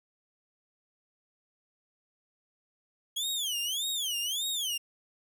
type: tone with vibrato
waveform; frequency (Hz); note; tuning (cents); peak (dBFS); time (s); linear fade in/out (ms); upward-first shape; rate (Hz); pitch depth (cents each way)
sawtooth; 3245; G#7; -41; -27; 3.16-4.78; 10; sine; 1.7; 260
effects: none